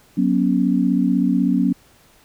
sine chord, F# suspended fourth, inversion none, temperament equal with one note detuned, 185 / 241 / 277.2 Hz, F#3 / B3 / C#4, 0 / -42 / 0 cents, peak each -19 dBFS, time 0.17-1.73 s, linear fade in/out 10 ms, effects pink hiss -53 dBFS RMS until 2.24 s

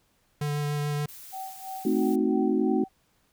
square tone with vibrato, 146.83 Hz, D3, in tune, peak -27 dBFS, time 0.41-1.06 s, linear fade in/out 5 ms, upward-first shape triangle, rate 6.9 Hz, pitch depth 13 cents each way
blue noise, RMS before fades -45 dBFS, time 1.08-2.16 s, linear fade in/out 10 ms
sine tone with tremolo, 765 Hz, G5, 42 cents flat, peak -33 dBFS, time 1.32-2.89 s, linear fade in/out 20 ms, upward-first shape sine, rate 3 Hz, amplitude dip 80%
sine chord, A diminished seventh, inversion none, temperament equal, 220 / 261.6 / 311.1 / 370 Hz, A3 / C4 / Eb4 / Gb4, 0 / 0 / 0 / 0 cents, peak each -27 dBFS, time 1.85-2.84 s, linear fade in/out 5 ms
effects pink hiss -68 dBFS RMS until 3.32 s

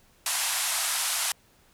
white band-pass noise, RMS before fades -28 dBFS, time 0.26-1.32 s, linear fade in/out 2 ms, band 670 to 12000 Hz, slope 48 dB/octave, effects pink hiss -61 dBFS RMS until 1.73 s

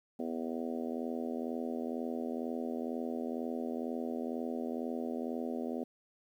harmonic tone, 82.1 Hz, E2, 6 cents flat, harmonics 3 / 4 / 5 / 6 / 7 / 8 / 9, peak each -37 / -43 / -42 / -45 / -45 / -47 / -49 dBFS, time 0.19-5.84 s, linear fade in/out 5 ms, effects 11-bit

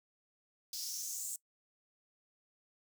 white noise with high-pass filter sweep, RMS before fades -41 dBFS, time 0.73-1.36 s, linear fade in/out 2 ms, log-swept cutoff 4800 to 7900 Hz, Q 4.5, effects noise-tail reverb RT60 0.1 s tail -21 dB re dry

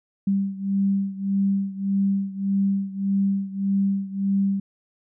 sine beating tone pair, 196 / 197.7 Hz, G3 / G3, 0 / +15 cents, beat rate 1.7 Hz, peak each -22 / -25 dBFS, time 0.27-4.6 s, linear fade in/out 5 ms, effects none

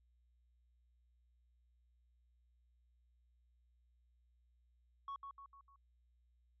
sine tone with echo, 1108.7 Hz, C#6, in tune, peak -40 dBFS, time 5.08-5.16 s, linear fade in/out 2 ms, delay 150 ms, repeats 4, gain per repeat -6 dB, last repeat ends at 5.76 s, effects tanh soft clip ceiling -41 dBFS + added 60 Hz sine -70 dBFS peak until 6.6 s

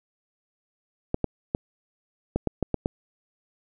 clicks, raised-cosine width 2 ms, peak -10 dBFS, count 8, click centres 1.144 / 1.243 / 1.549 / 2.36 / 2.473 / 2.627 / 2.743 / 2.859 s, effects none

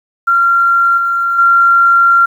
sine tone with level steps, 1378 Hz, F6, 24 cents flat, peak -7 / -11 / -5 dBFS, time 0.27-2.26 s, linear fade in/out 10 ms, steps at 0.97 / 1.38 s, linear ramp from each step 10 ms, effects 7-bit

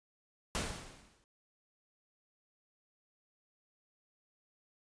pink noise with exponential decay, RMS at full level -33 dBFS, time 0.55-1.24 s, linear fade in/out 0 ms, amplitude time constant 150 ms, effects resampled to 22050 Hz

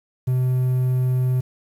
triangle tone, 127.5 Hz, C3, 44 cents flat, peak -15 dBFS, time 0.27-1.41 s, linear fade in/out 10 ms, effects 8-bit

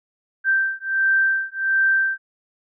sine beating tone pair, 1565 / 1566.4 Hz, G6 / G6, -3 / -2 cents, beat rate 1.4 Hz, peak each -20 dBFS, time 0.44-2.18 s, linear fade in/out 50 ms, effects none

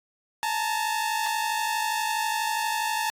sawtooth tone pair together, 861 / 913.3 Hz, A5 / A#5, -38 / -36 cents, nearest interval minor second, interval 102 cents, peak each -24 dBFS, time 0.43-3.1 s, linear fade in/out 0 ms, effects AAC 48 kbps

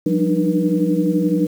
sine tone cluster, 176.4 / 194.6 / 296.2 / 307.9 / 482.5 Hz, F3 / G3 / D4 / D#4 / B4, +18 / -12 / +15 / -18 / -40 cents, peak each -20 / -23 / -22 / -19 / -24 dBFS, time 0.06-1.47 s, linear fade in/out 5 ms, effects 7-bit

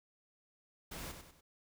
pink noise with echo, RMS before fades -45 dBFS, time 0.91-1.12 s, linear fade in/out 10 ms, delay 97 ms, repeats 3, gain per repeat -7 dB, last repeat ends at 1.411 s, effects none

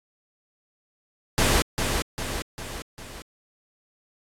pink noise with echo, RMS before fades -20 dBFS, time 1.38-1.62 s, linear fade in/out 0 ms, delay 400 ms, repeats 4, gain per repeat -5 dB, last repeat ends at 3.22 s, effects low-pass 11000 Hz 12 dB/octave + AAC 64 kbps

